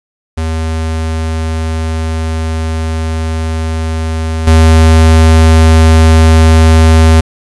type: tone with level steps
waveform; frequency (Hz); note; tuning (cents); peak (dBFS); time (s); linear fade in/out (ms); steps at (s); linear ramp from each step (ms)
square; 80.3; E2; -45; -13 / -3; 0.37-7.21; 10; 4.47; 5
effects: resampled to 24000 Hz + 7-bit